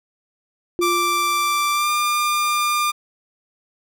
sine tone with exponential decay, 349.2 Hz, F4, in tune, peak -17 dBFS, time 0.79-1.9 s, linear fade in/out 0 ms, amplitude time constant 240 ms
sawtooth tone with pitch glide, 1174.7 to 1199.4 Hz, D6 to D6, 0 to +36 cents, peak -14 dBFS, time 0.81-2.92 s, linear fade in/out 20 ms, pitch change +36 cents, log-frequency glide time 1.73-1.9 s
effects none

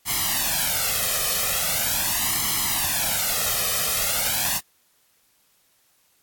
white noise with flanger, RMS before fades -23 dBFS, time 0.05-4.61 s, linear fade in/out 50 ms, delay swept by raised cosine 0.96 to 1.63 ms, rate 0.41 Hz, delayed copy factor +0.9, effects white hiss -63 dBFS RMS until 6.22 s + AAC 64 kbps

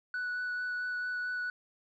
sine tone with vibrato, 1480 Hz, F#6, in tune, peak -30 dBFS, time 0.14-1.5 s, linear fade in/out 2 ms, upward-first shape sine, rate 4.5 Hz, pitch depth 10 cents each way, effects tanh soft clip ceiling -31 dBFS

